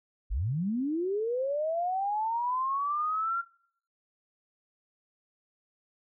sine linear sweep, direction up, 38.89 to 1392 Hz, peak -27 dBFS, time 0.3-3.42 s, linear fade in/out 20 ms, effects noise-tail reverb RT60 0.6 s tail -22 dB re dry

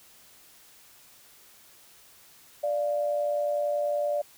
sine tone pair together, 587.3 / 697.9 Hz, D5 / F5, 0 / -1 cents, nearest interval minor third, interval 299 cents, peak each -25 / -33 dBFS, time 2.63-4.22 s, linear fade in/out 10 ms, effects white hiss -55 dBFS RMS until 4.37 s

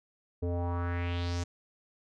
square tone with low-pass filter sweep, 87.1 Hz, F2, 4 cents flat, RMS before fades -32 dBFS, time 0.42-1.44 s, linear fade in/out 10 ms, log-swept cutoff 450 to 6900 Hz, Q 3, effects none

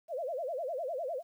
sine tone with vibrato, 587.3 Hz, D5, in tune, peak -33 dBFS, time 0.08-1.23 s, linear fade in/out 50 ms, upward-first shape sine, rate 9.9 Hz, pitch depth 290 cents each way, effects 11-bit

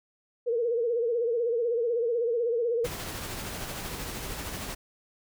sine tone with vibrato, 469.4 Hz, A#4, 12 cents sharp, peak -24 dBFS, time 0.46-2.87 s, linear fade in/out 20 ms, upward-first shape sine, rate 16 Hz, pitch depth 79 cents each way
pink noise with tremolo, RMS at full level -35 dBFS, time 2.84-4.75 s, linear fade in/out 10 ms, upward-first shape sine, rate 13 Hz, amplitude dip 30%
effects none

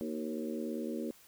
harmonic tone with a mistuned harmonic, 77.78 Hz, D#2, in tune, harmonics 3 / 4 / 5 / 6 / 7, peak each -38 / -40 / -42 / -44 / -45 dBFS, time 0.01-1.11 s, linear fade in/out 0 ms, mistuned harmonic 5, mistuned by -37 cents, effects white hiss -60 dBFS RMS until 1.27 s

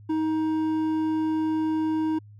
triangle tone with hard clipping, 314.5 Hz, D#4, 19 cents sharp, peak -24 dBFS, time 0.09-2.19 s, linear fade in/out 10 ms, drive 10 dB, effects added 104 Hz sine -45 dBFS peak until 2.39 s

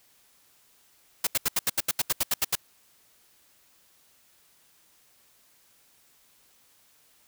white noise bursts, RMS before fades -24 dBFS, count 13, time 1.24-2.554 s, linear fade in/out 5 ms, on 30 ms, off 77 ms, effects white hiss -62 dBFS RMS until 7.27 s

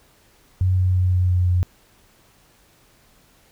sine tone with pitch steps, 92.5 / 91.91 / 91.33 / 90.75 / 90.18 / 89.61 Hz, F#2 / F#2 / F#2 / F#2 / F#2 / F2, 0 / -11 / -22 / -33 / -44 / +45 cents, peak -15 dBFS, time 0.61-1.63 s, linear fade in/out 0 ms, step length 170 ms, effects pink hiss -56 dBFS RMS until 3.51 s

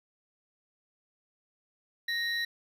triangle tone pair together, 1864.7 / 3951 Hz, A#6 / B7, 0 / 0 cents, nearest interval octave + minor second, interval 1300 cents, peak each -29 / -32 dBFS, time 2.08-2.45 s, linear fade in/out 5 ms, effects none

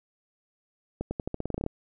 accelerating click train, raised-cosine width 2 ms, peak -17 dBFS, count 13, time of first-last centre 1.01-1.664 s, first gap 100 ms, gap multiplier 0.88, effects none

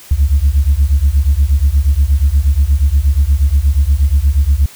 sine beating tone pair, 66.4 / 74.8 Hz, C2 / D2, +26 / +32 cents, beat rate 8.4 Hz, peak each -10 dBFS, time 0.11-4.66 s, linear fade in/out 5 ms, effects tanh soft clip ceiling -3 dBFS + white hiss -38 dBFS RMS until 4.75 s

